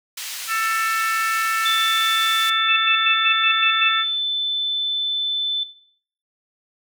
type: band-pass noise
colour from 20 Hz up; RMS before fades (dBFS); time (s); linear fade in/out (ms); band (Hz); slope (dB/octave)
pink; -31; 0.17-2.5; 5; 2400 to 16000; 12
type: harmonic tone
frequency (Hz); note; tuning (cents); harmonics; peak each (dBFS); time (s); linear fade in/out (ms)
443.9; A4; +15; 3 / 4 / 5 / 6; -22 / -26 / -30 / -29; 0.47-4.05; 50
type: tone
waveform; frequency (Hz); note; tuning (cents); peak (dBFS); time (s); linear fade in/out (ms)
sine; 3520; A7; 0; -18; 1.65-5.64; 10
type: tone bursts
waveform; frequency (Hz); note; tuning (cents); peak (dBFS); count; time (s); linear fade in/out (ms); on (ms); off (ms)
sine; 2637; E7; 0; -17; 7; 2.68-3.896; 10; 88; 100
effects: noise-tail reverb RT60 0.6 s tail -17 dB re dry